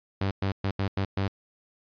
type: tone bursts at uneven times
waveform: sawtooth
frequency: 97.5 Hz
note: G2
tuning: 9 cents flat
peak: -21 dBFS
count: 6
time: 0.21-0.31 / 0.42-0.52 / 0.64-0.71 / 0.79-0.88 / 0.97-1.05 / 1.17-1.28 s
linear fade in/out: 5 ms
effects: resampled to 11025 Hz